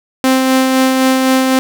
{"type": "tone with tremolo", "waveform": "sawtooth", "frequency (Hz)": 261.6, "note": "C4", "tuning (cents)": 0, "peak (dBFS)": -4, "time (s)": [0.24, 1.59], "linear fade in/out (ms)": 0, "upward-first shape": "sine", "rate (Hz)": 3.9, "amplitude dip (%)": 30, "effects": []}